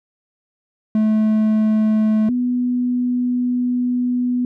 triangle / sine tone pair in turn, 216.4 / 247.1 Hz, A3 / B3, -29 / +1 cents, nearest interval major second, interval 230 cents, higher second, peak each -11 / -16 dBFS, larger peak first, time 0.95-2.29 / 2.29-4.45 s, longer second, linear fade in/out 2 ms, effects none

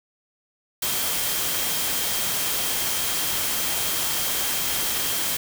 sine tone in noise, 3200 Hz, G7, 35 cents sharp, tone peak -35 dBFS, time 0.82-5.37 s, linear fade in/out 5 ms, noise white, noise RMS -25 dBFS, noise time 0.82-5.37 s, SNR -13 dB, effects none

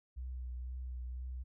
sine tone with vibrato, 62.5 Hz, B1, 21 cents sharp, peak -39 dBFS, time 0.16-1.44 s, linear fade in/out 20 ms, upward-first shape triangle, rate 2 Hz, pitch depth 31 cents each way, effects none

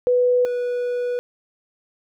sine / triangle tone pair in turn, 494.4 / 489.6 Hz, B4 / B4, +2 / -15 cents, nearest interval unison, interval 17 cents, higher first, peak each -14 / -19 dBFS, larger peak first, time 0.07-0.45 / 0.45-1.19 s, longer second, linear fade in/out 0 ms, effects none

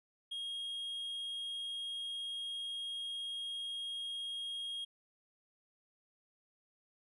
triangle tone, 3261 Hz, G#7, 32 cents flat, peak -37 dBFS, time 0.31-4.85 s, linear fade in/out 10 ms, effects resampled to 24000 Hz

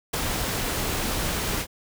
pink noise with ADSR envelope, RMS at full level -23 dBFS, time 0.13-1.67 s, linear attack 10 ms, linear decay 7 ms, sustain -4 dB, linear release 64 ms, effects none

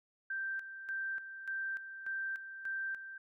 sine tone with tremolo, 1568 Hz, G6, in tune, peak -35 dBFS, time 0.3-3.18 s, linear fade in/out 5 ms, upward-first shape square, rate 1.7 Hz, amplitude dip 65%, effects none

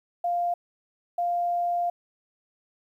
sine tone bursts at uneven times, 698.5 Hz, F5, in tune, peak -23 dBFS, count 2, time 0.24-0.54 / 1.18-1.9 s, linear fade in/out 5 ms, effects 10-bit

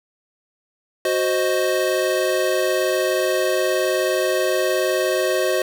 square chord, C diminished, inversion second, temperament equal, 370 / 523.3 / 622.3 Hz, Gb4 / C5 / Eb5, 0 / 0 / 0 cents, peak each -23 dBFS, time 1.05-5.62 s, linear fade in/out 2 ms, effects none

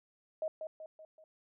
sine tone with echo, 629 Hz, D#5, 19 cents sharp, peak -32 dBFS, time 0.42-0.48 s, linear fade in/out 2 ms, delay 190 ms, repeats 4, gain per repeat -6 dB, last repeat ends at 1.24 s, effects none

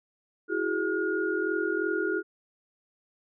sine tone cluster, 330.1 / 373.4 / 415.9 / 1431 Hz, E4 / F#4 / G#4 / F6, +2 / +16 / +2 / +42 cents, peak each -31 dBFS, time 0.48-2.23 s, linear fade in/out 50 ms, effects none

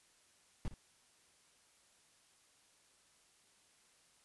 brown noise with echo, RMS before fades -37 dBFS, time 0.65-0.68 s, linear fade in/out 0 ms, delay 60 ms, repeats 1, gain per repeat -13 dB, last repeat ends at 0.74 s, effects white hiss -69 dBFS RMS until 4.24 s + resampled to 24000 Hz

